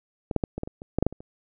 clicks, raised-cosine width 2 ms, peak -15 / -8 / -11 / -18 / -16 / -22 / -25 / -9 / -6 / -7 / -25 / -29 dBFS, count 12, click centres 0.312 / 0.363 / 0.438 / 0.58 / 0.634 / 0.675 / 0.819 / 0.986 / 1.026 / 1.066 / 1.126 / 1.205 s, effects none

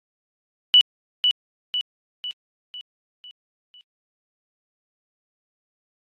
sine tone with echo, 2960 Hz, F#7, in tune, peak -9 dBFS, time 0.74-0.81 s, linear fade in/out 0 ms, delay 500 ms, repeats 6, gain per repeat -6 dB, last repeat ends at 3.81 s, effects AAC 32 kbps

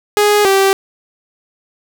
sawtooth tone pair in turn, 415.3 / 389.3 Hz, G#4 / G4, 0 / -12 cents, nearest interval minor second, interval 112 cents, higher first, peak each -5 dBFS, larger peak neither, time 0.17-0.45 / 0.45-0.73 s, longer neither, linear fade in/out 0 ms, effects none

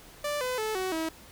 sawtooth tone with pitch steps, 587.3 / 505.4 / 434.9 / 374.3 / 322.1 Hz, D5 / B4 / A4 / F#4 / E4, 0 / +40 / -20 / +20 / -40 cents, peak -25 dBFS, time 0.24-1.09 s, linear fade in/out 5 ms, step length 170 ms, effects pink hiss -51 dBFS RMS until 1.31 s

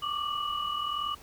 sine tone cluster, 1152 / 1193 / 2934 Hz, D6 / D6 / F#7, -34 / +27 / -15 cents, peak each -35 / -32 / -35 dBFS, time 0.02-1.15 s, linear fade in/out 10 ms, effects added 60 Hz sine -59 dBFS peak until 1.22 s + pink hiss -53 dBFS RMS until 1.22 s

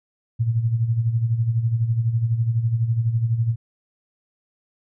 sine tone with tremolo, 115.2 Hz, A#2, 20 cents flat, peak -15 dBFS, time 0.39-3.56 s, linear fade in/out 20 ms, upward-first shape sine, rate 12 Hz, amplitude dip 65%, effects none

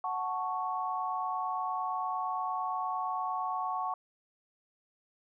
sine chord, F# minor, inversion none, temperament equal, 740 / 880 / 1108.7 Hz, F#5 / A5 / C#6, 0 / 0 / 0 cents, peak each -35 / -37 / -34 dBFS, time 0.04-3.94 s, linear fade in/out 2 ms, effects none

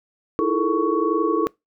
sine tone cluster, 317.8 / 339.8 / 423.3 / 454.8 / 1116 Hz, D#4 / F4 / G#4 / A#4 / C#6, +37 / -47 / +33 / -43 / +11 cents, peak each -24 dBFS, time 0.39-1.47 s, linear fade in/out 0 ms, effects noise-tail reverb RT60 0.2 s tail -24 dB re dry

